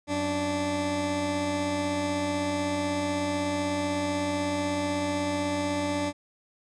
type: tone pair together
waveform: 20% pulse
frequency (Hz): 91.91 / 291.8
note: F#2 / D4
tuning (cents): -11 / -11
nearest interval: octave + minor sixth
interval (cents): 2000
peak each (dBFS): -30 / -22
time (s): 0.07-6.13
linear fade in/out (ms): 50
effects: resampled to 22050 Hz